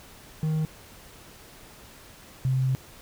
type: tone pair in turn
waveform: triangle / sine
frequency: 156.5 / 130.77 Hz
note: D#3 / C3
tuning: +10 / -1 cents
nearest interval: minor third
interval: 311 cents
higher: first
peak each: -21 dBFS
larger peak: neither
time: 0.43-0.65 / 2.45-2.75 s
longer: second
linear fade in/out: 0 ms
effects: pink hiss -49 dBFS RMS until 3.01 s